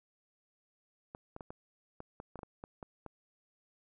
clicks, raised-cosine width 1 ms, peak -30 dBFS, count 12, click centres 1.149 / 1.364 / 1.408 / 1.505 / 2.004 / 2.201 / 2.357 / 2.391 / 2.432 / 2.639 / 2.828 / 3.063 s, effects none

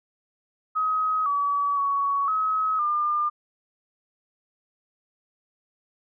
sine tone with pitch steps, 1266 / 1141 / 1121 / 1278 / 1202 Hz, D#6 / C#6 / C#6 / D#6 / D6, +30 / +50 / +19 / +46 / +40 cents, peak -21 dBFS, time 0.75-3.3 s, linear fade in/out 20 ms, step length 510 ms, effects none

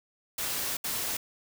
white noise bursts at uneven times, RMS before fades -32 dBFS, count 2, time 0.38-0.77 / 0.84-1.17 s, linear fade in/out 5 ms, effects none

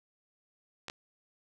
clicks, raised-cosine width 0.2 ms, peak -23 dBFS, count 2, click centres 0.883 / 0.899 s, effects none

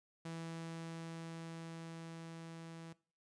sawtooth tone with level ramp, 164.8 Hz, E3, in tune, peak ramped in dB -39 to -45 dBFS, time 0.25-2.93 s, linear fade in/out 5 ms, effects noise-tail reverb RT60 0.4 s tail -21 dB re dry + resampled to 22050 Hz

